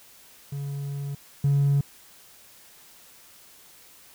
triangle tone pair in turn, 140.9 / 140.9 Hz, C#3 / C#3, +29 / +29 cents, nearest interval unison, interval 0 cents, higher neither, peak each -27 / -15 dBFS, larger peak second, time 0.52-1.15 / 1.44-1.81 s, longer first, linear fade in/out 5 ms, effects tanh soft clip ceiling -14 dBFS + white hiss -52 dBFS RMS until 4.14 s

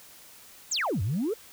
sine exponential two-way sweep, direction down then up, 8372 to 86.4 to 484 Hz, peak -24 dBFS, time 0.71-1.34 s, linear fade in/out 10 ms, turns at 1.02 s, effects tanh soft clip ceiling -22 dBFS + white hiss -51 dBFS RMS until 1.52 s

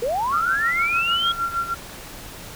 sine linear sweep, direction up, 446.5 to 3322 Hz, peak -20 dBFS, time 0.02-1.32 s, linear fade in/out 5 ms
sine tone with tremolo, 1372 Hz, F6, 31 cents flat, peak -19 dBFS, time 0.32-1.75 s, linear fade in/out 20 ms, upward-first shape sine, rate 6.5 Hz, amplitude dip 75%
effects pink hiss -38 dBFS RMS until 2.55 s

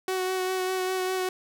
sawtooth tone with vibrato, 372.4 Hz, F#4, 11 cents sharp, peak -22 dBFS, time 0.08-1.29 s, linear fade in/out 2 ms, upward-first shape sine, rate 5 Hz, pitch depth 17 cents each way, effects none

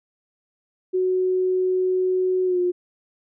sine tone with pitch glide, 370 to 357.2 Hz, F#4 to F4, 0 to +39 cents, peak -18 dBFS, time 0.93-2.72 s, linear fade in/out 20 ms, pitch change -61 cents, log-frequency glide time 2.45-2.59 s, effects none

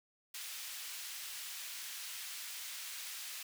pink high-pass noise, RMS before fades -45 dBFS, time 0.34-3.43 s, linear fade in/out 5 ms, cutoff 2400 Hz, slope 12 dB/octave, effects none

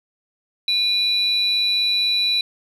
sine tone pair together, 2443 / 3952 Hz, D#7 / B7, -32 / 0 cents, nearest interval minor sixth, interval 832 cents, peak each -24 / -16 dBFS, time 0.68-2.41 s, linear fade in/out 2 ms, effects tanh soft clip ceiling -12 dBFS

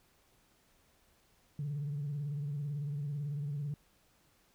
sine tone with vibrato, 144.7 Hz, D3, 25 cents flat, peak -33 dBFS, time 1.59-3.74 s, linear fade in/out 2 ms, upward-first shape sine, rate 18 Hz, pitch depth 78 cents each way, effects tanh soft clip ceiling -31 dBFS + pink hiss -69 dBFS RMS until 4.54 s

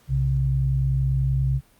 sine tone pair together, 63.07 / 133.3 Hz, B1 / C3, +37 / +33 cents, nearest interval octave + minor second, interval 1296 cents, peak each -24 / -20 dBFS, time 0.08-1.61 s, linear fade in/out 50 ms, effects pink hiss -58 dBFS RMS until 1.79 s + Opus 48 kbps

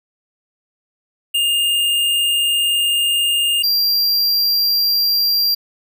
square tone pair in turn, 2823 / 4748 Hz, F7 / D8, +18 / +18 cents, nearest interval major sixth, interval 900 cents, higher second, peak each -15 / -14 dBFS, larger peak second, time 1.34-3.63 / 3.63-5.55 s, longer first, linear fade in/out 10 ms, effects none

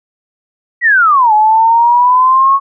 sine exponential two-way sweep, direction down then up, 1975.5 to 845 to 1107 Hz, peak -5 dBFS, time 0.81-2.6 s, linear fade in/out 50 ms, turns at 1.33 s, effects none

